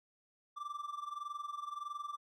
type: tone with amplitude modulation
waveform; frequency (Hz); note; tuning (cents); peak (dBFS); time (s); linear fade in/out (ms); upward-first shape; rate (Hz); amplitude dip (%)
triangle; 1174.7; D6; 0; -35; 0.56-2.17; 20; sine; 21.6; 80
effects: none